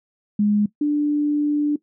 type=tone pair in turn; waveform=sine; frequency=207.7 / 294.7 Hz; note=G#3 / D4; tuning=0 / +6 cents; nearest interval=tritone; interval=606 cents; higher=second; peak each=-15 / -16 dBFS; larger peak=first; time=0.39-0.66 / 0.81-1.76 s; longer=second; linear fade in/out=5 ms; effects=noise-tail reverb RT60 0.1 s tail -18 dB re dry